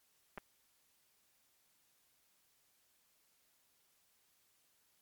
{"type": "clicks", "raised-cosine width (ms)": 0.5, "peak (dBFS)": -30, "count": 2, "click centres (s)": [0.376, 0.381], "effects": ["white hiss -74 dBFS RMS until 5.01 s", "MP3 96 kbps"]}